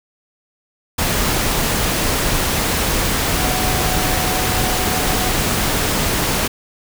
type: tone in noise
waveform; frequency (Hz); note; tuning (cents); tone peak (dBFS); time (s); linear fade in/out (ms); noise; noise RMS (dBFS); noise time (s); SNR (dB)
sine; 740; F#5; 0; -26; 3.36-5.32; 10; pink; -18; 0.98-6.48; -11
effects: none